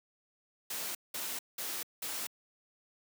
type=noise bursts; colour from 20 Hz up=white; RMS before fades=-38 dBFS; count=4; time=0.7-2.27 s; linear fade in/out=5 ms; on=250 ms; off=190 ms; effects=high-pass 200 Hz 12 dB/octave